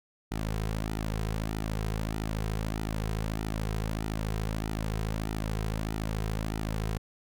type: tone with flanger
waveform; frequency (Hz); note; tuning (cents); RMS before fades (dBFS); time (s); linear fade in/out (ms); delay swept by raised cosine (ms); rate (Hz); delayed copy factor
sawtooth; 53.7; A1; -41; -32; 0.31-6.98; 10; 1.8 to 3.5; 1.6; -0.6
effects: none